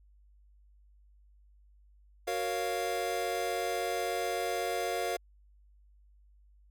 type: chord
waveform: square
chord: Gb major seventh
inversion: none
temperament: equal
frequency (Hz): 370 / 466.2 / 554.4 / 698.5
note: Gb4 / Bb4 / Db5 / F5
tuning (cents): 0 / 0 / 0 / 0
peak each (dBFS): -39 / -37 / -39 / -35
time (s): 2.27-5.17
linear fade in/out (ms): 10
effects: added 50 Hz sine -58 dBFS peak until 6.7 s